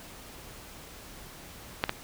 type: clicks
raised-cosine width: 0.3 ms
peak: -8 / -11 dBFS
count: 2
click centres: 1.839 / 1.894 s
effects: pink hiss -47 dBFS RMS until 2.03 s